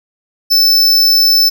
square tone, 5280 Hz, E8, 2 cents sharp, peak -7 dBFS, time 0.5-1.5 s, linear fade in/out 20 ms, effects none

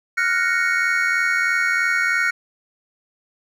triangle chord, Gb major seventh, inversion third, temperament equal, 1396.9 / 1480 / 1864.7 / 2217 Hz, F6 / Gb6 / Bb6 / Db7, 0 / 0 / 0 / 0 cents, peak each -21 dBFS, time 0.17-2.31 s, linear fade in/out 10 ms, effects none

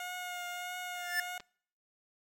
15% pulse tone with vibrato, 717 Hz, F5, 45 cents sharp, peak -32 dBFS, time 0-1.38 s, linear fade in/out 2 ms, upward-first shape triangle, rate 1.6 Hz, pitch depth 22 cents each way
square tone with exponential growth, 1759 Hz, A6, 1 cent flat, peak -27 dBFS, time 0.95-1.2 s, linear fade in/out 2 ms, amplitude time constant 53 ms
clicks, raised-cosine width 0.2 ms, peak -30 dBFS, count 2, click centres 1.399 / 1.404 s
effects noise-tail reverb RT60 0.6 s tail -26 dB re dry

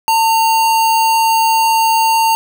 sine tone with sample-and-hold, 899 Hz, A5, 37 cents sharp, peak -9 dBFS, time 0.08-2.35 s, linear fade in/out 0 ms, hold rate 3675 Hz, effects none

